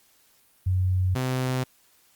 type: tone pair in turn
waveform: sine / sawtooth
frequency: 92.5 / 128.57 Hz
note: F#2 / C3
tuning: 0 / -30 cents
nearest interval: tritone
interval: 570 cents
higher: second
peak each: -20 dBFS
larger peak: neither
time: 0.66-1.15 / 1.15-1.64 s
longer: neither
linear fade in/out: 10 ms
effects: white hiss -61 dBFS RMS until 2.15 s + Opus 48 kbps